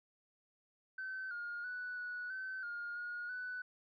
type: tone with pitch steps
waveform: sine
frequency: 1532 / 1423 / 1483 / 1470 / 1531 / 1420 / 1438 / 1493 Hz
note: G6 / F6 / F#6 / F#6 / G6 / F6 / F#6 / F#6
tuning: -40 / +32 / +4 / -12 / -41 / +28 / -50 / +15 cents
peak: -39 dBFS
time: 0.98-3.62 s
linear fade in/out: 5 ms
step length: 330 ms
effects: tanh soft clip ceiling -36 dBFS